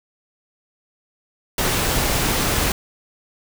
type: noise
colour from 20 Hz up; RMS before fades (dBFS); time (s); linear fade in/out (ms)
pink; -20; 1.58-2.72; 2
effects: none